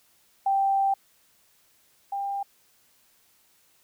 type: tone pair in turn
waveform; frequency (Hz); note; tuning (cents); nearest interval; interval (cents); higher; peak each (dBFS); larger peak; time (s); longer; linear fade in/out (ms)
sine; 784 / 796.3; G5 / G5; 0 / +27; unison; 27; second; -20 / -27; first; 0.46-0.94 / 2.12-2.43; first; 5
effects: white hiss -63 dBFS RMS until 3.83 s